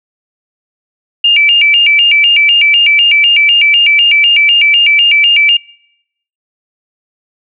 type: tone with vibrato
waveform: sine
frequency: 2556 Hz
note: D#7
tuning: 46 cents sharp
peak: -4 dBFS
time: 1.24-5.57 s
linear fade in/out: 5 ms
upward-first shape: square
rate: 4 Hz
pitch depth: 170 cents each way
effects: noise-tail reverb RT60 0.8 s tail -25 dB re dry